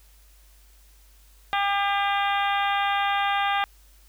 harmonic tone with a mistuned harmonic, 400.6 Hz, G4, 38 cents sharp, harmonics 2 / 3 / 4 / 5 / 6 / 7 / 8 / 9, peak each -24 / -28 / -30 / -32 / -34 / -35 / -36 / -37 dBFS, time 1.53-3.64 s, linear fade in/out 0 ms, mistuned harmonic 8, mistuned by +20 cents, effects added 50 Hz sine -52 dBFS peak until 4.08 s + white hiss -59 dBFS RMS until 4.08 s

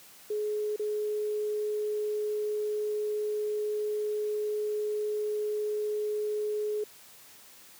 sine tone with dropouts, 422.2 Hz, G#4, 29 cents sharp, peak -28 dBFS, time 0.3-6.84 s, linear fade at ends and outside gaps 5 ms, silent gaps 0.762-0.794 s, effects white hiss -53 dBFS RMS until 7.79 s + high-pass 100 Hz 12 dB/octave

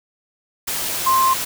sine tone in noise, 1052 Hz, C6, 9 cents sharp, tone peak -13 dBFS, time 1.06-1.34 s, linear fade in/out 10 ms, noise white, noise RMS -24 dBFS, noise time 0.67-1.45 s, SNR +8 dB, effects none

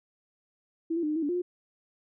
sine tone with pitch steps, 328 / 340.3 / 302.2 / 304.8 / 326.2 / 289.3 / 353.4 / 357.1 Hz, E4 / F4 / D4 / D#4 / E4 / D4 / F4 / F4, -9 / -45 / +50 / -36 / -18 / -26 / +21 / +39 cents, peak -26 dBFS, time 0.9-1.42 s, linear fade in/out 10 ms, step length 65 ms, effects none

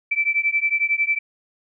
sine beating tone pair, 2320 / 2331 Hz, D7 / D7, -22 / -14 cents, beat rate 11 Hz, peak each -21 dBFS, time 0.11-1.19 s, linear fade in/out 10 ms, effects none

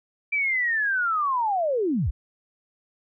sine linear sweep, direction down, 2349 to 40.13 Hz, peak -21 dBFS, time 0.32-2.11 s, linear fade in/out 10 ms, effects none

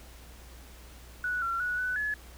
sine tone with pitch steps, 1474 / 1365 / 1468 / 1495 / 1705 Hz, F#6 / F6 / F#6 / F#6 / G#6, -7 / -40 / -14 / +17 / +45 cents, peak -28 dBFS, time 1.24-2.14 s, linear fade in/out 2 ms, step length 180 ms, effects added 60 Hz sine -49 dBFS peak until 2.37 s + pink hiss -53 dBFS RMS until 2.37 s

